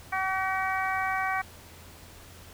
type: harmonic tone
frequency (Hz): 380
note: F#4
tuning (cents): +46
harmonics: 2 / 3 / 4 / 5 / 6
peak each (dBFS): -30 / -32 / -33 / -34 / -35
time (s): 0.12-1.42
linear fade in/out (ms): 10
effects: added 85 Hz sine -52 dBFS peak until 2.53 s + pink hiss -50 dBFS RMS until 2.53 s